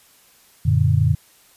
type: chord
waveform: sine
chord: Gb augmented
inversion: none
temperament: equal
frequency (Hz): 92.5 / 116.54 / 146.83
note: Gb2 / Bb2 / D3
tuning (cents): 0 / 0 / 0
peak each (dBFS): -18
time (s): 0.65-1.15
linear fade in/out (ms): 10
effects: white hiss -53 dBFS RMS until 1.56 s + resampled to 32000 Hz